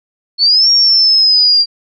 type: linear two-way sweep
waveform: sine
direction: up then down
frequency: 4335 to 5588 to 4733 Hz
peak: -6 dBFS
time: 0.38-1.66 s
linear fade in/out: 50 ms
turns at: 0.7 s
effects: none